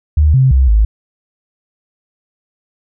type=tone with pitch steps; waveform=sine; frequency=75.5 / 131.6 / 65.6 / 53.6 Hz; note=D2 / C3 / C2 / A1; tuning=+48 / +10 / +5 / -45 cents; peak=-6 dBFS; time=0.17-0.85 s; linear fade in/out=5 ms; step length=170 ms; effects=none